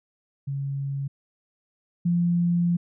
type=tone pair in turn; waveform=sine; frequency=138.59 / 173.11 Hz; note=C#3 / F3; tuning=0 / -15 cents; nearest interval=major third; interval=385 cents; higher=second; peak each=-26 / -19 dBFS; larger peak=second; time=0.47-1.08 / 2.05-2.77 s; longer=second; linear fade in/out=10 ms; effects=none